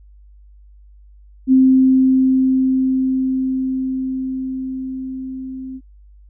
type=tone with level ramp; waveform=sine; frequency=261.6 Hz; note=C4; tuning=in tune; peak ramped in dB=-7 to -27 dBFS; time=1.47-5.81 s; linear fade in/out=50 ms; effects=added 50 Hz sine -42 dBFS peak until 6.29 s